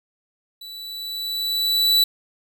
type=tone with level ramp; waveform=45% pulse; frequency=3954 Hz; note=B7; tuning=1 cent sharp; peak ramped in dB=-36 to -13 dBFS; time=0.61-2.04 s; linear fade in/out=5 ms; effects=none